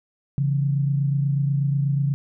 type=tone pair together; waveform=sine; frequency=138.59 / 166.8 Hz; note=C#3 / E3; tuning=0 / +21 cents; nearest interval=minor third; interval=321 cents; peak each=-19 / -28 dBFS; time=0.38-2.14 s; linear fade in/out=0 ms; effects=none